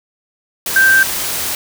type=tone in noise; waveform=sine; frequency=1568 Hz; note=G6; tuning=in tune; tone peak=-7 dBFS; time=0.76-1.03 s; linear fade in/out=2 ms; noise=white; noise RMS=-20 dBFS; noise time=0.66-1.55 s; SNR=+10 dB; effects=none